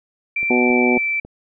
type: tone with pitch glide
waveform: sine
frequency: 2349 to 2330 Hz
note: D7 to D7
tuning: 0 to -14 cents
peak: -18 dBFS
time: 0.36-1.2 s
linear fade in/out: 5 ms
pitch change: -14 cents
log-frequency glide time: 0.48-0.77 s
type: click train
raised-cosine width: 2 ms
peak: -24 dBFS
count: 4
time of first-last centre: 0.43-1.25 s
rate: 3.66 Hz
type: harmonic tone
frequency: 123.47 Hz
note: B2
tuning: in tune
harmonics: 2 / 3 / 4 / 5 / 6 / 7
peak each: -17 / -19 / -24 / -28 / -25 / -28 dBFS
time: 0.5-0.98 s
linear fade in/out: 5 ms
effects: none